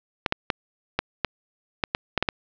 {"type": "clicks", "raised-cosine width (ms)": 0.3, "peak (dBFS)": -5, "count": 10, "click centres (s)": [0.262, 0.324, 0.502, 0.99, 1.247, 1.838, 1.949, 2.177, 2.226, 2.288], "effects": ["low-pass 5000 Hz 12 dB/octave"]}